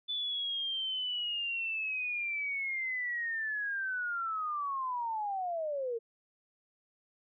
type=linear sweep; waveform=sine; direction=down; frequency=3500 to 446.7 Hz; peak=-32 dBFS; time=0.08-5.99 s; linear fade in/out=20 ms; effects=none